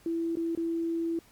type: tone with dropouts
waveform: sine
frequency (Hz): 332.5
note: E4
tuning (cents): +15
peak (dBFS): -27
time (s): 0.06-1.19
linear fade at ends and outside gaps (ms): 2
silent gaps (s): 0.355-0.37 / 0.551-0.574
effects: pink hiss -59 dBFS RMS until 1.31 s + MP3 96 kbps